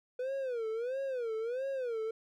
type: tone with vibrato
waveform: triangle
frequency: 490 Hz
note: B4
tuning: 14 cents flat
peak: -31 dBFS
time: 0.19-2.11 s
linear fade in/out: 5 ms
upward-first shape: sine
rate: 1.5 Hz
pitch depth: 190 cents each way
effects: none